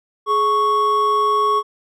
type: tone pair together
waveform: triangle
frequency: 421.1 / 1108.7 Hz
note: G#4 / C#6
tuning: +24 / 0 cents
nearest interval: octave + perfect fourth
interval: 1676 cents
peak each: -19 / -13 dBFS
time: 0.26-1.63 s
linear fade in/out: 50 ms
effects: none